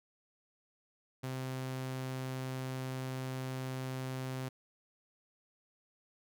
sawtooth tone, 130.3 Hz, C3, 7 cents flat, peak -33 dBFS, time 1.23-4.49 s, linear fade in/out 10 ms, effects none

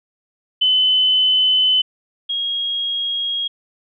sine tone pair in turn, 3028 / 3278 Hz, F#7 / G#7, +39 / -23 cents, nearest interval minor second, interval 138 cents, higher second, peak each -12 / -19 dBFS, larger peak first, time 0.61-1.82 / 2.29-3.48 s, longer first, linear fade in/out 10 ms, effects none

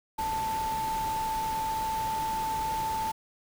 sine tone in noise, 883 Hz, A5, 6 cents sharp, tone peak -28 dBFS, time 0.18-3.12 s, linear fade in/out 10 ms, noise pink, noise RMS -39 dBFS, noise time 0.18-3.12 s, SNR +8 dB, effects none

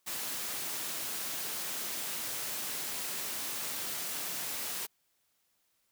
white high-pass noise, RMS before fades -37 dBFS, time 0.06-4.87 s, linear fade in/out 20 ms, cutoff 130 Hz, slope 12 dB/octave, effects white hiss -75 dBFS RMS until 5.91 s

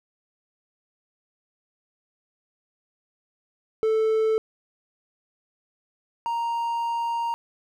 triangle tone pair in turn, 440 / 932.3 Hz, A4 / A#5, 0 / 0 cents, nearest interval octave + minor second, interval 1300 cents, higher second, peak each -17 / -22 dBFS, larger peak first, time 3.83-4.38 / 6.26-7.34 s, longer second, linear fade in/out 0 ms, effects none

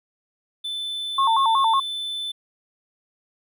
triangle tone, 3520 Hz, A7, in tune, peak -25 dBFS, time 0.64-2.32 s, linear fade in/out 10 ms
sine tone with vibrato, 987.8 Hz, B5, in tune, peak -16 dBFS, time 1.18-1.8 s, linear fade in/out 5 ms, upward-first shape square, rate 5.4 Hz, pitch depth 160 cents each way
effects none

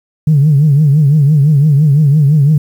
sine tone with vibrato, 146.83 Hz, D3, in tune, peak -4 dBFS, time 0.27-2.58 s, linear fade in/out 5 ms, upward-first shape triangle, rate 5.9 Hz, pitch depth 150 cents each way, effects tanh soft clip ceiling -1 dBFS + 7-bit

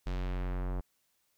square tone with low-pass filter sweep, 45.51 Hz, F#1, 28 cents flat, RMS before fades -34 dBFS, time 0.06-0.81 s, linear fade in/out 10 ms, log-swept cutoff 4900 to 1000 Hz, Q 0.96, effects white hiss -75 dBFS RMS until 1.37 s

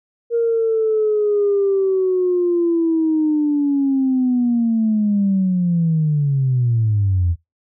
sine linear sweep, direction down, 470 to 82.41 Hz, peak -13 dBFS, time 0.3-7.36 s, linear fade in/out 50 ms, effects noise-tail reverb RT60 0.2 s tail -23 dB re dry + tanh soft clip ceiling -9 dBFS

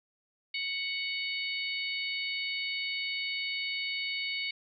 harmonic tone with a mistuned harmonic, 740 Hz, F#5, in tune, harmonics 3 / 4 / 5 / 6, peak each -34 / -39 / -40 / -39 dBFS, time 0.54-4.51 s, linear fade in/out 5 ms, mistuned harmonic 5, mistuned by +16 cents, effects none

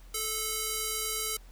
square tone with band-pass filter, 435.8 Hz, A4, 17 cents flat, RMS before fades -33 dBFS, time 0.14-1.37 s, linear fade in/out 5 ms, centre 11000 Hz, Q 0.67, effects added 42 Hz sine -48 dBFS peak until 1.51 s + pink hiss -60 dBFS RMS until 1.51 s

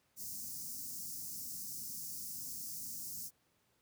white band-stop noise, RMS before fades -44 dBFS, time 0.16-3.31 s, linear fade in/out 50 ms, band 290 to 5000 Hz, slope 48 dB/octave, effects pink hiss -75 dBFS RMS until 3.81 s + high-pass 80 Hz 12 dB/octave

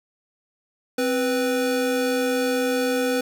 square tone pair together, 261.9 / 494.4 Hz, C4 / B4, +2 / +2 cents, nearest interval major seventh, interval 1100 cents, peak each -25 / -23 dBFS, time 0.98-3.21 s, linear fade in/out 5 ms, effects 9-bit

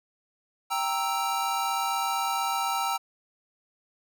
square chord, E diminished, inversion first, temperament equal, 784 / 932.3 / 1318.5 Hz, G5 / Bb5 / E6, 0 / 0 / 0 cents, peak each -31 dBFS, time 0.7-2.98 s, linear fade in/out 20 ms, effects none

